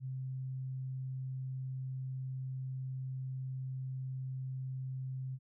sine tone, 130.81 Hz, C3, in tune, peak -37 dBFS, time 0-5.39 s, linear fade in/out 50 ms, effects none

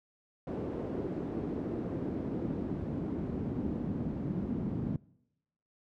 brown noise with band-pass filter sweep, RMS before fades -35 dBFS, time 0.47-4.96 s, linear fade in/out 2 ms, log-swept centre 370 to 210 Hz, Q 1.6, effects noise-tail reverb RT60 0.9 s tail -24 dB re dry + high-pass 60 Hz 12 dB/octave

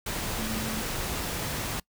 sine tone in noise, 220 Hz, A3, in tune, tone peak -34 dBFS, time 0.38-0.82 s, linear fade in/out 5 ms, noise pink, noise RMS -32 dBFS, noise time 0.06-1.8 s, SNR -5 dB, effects noise-tail reverb RT60 0.1 s tail -24 dB re dry

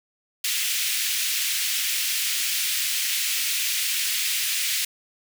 pink high-pass noise, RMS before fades -25 dBFS, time 0.44-4.85 s, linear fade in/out 5 ms, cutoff 2200 Hz, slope 24 dB/octave, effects none

